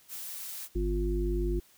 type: noise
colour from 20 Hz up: blue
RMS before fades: -40 dBFS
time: 0.08-0.69 s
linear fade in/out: 50 ms
type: harmonic tone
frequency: 50.1 Hz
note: G1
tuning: 38 cents sharp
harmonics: 1 / 3 / 5 / 7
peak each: -28 / -39 / -40 / -32 dBFS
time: 0.75-1.6 s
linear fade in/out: 10 ms
effects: white hiss -61 dBFS RMS until 1.77 s